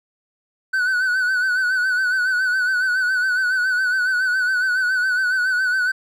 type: tone with vibrato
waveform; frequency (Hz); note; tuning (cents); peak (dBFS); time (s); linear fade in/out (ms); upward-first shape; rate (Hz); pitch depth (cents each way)
triangle; 1500; F#6; +23; -15; 0.73-5.92; 10; sine; 7.2; 56
effects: none